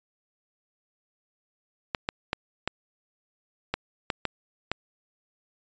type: clicks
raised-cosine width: 0.3 ms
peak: -10 dBFS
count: 8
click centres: 1.948 / 2.089 / 2.331 / 2.676 / 3.74 / 4.102 / 4.253 / 4.716 s
effects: resampled to 16000 Hz